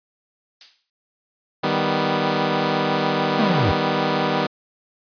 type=noise with exponential decay; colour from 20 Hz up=violet; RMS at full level=-25 dBFS; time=0.61-0.9 s; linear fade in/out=1 ms; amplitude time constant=61 ms
type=chord; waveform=10% pulse; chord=Eb augmented; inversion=none; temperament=equal; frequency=155.56 / 196 / 246.9 Hz; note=Eb3 / G3 / B3; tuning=0 / 0 / 0 cents; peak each=-15 dBFS; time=1.63-4.47 s; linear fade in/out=10 ms
type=linear sweep; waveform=square; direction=down; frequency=234.8 to 79.7 Hz; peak=-19 dBFS; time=3.39-3.72 s; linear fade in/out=5 ms
effects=resampled to 11025 Hz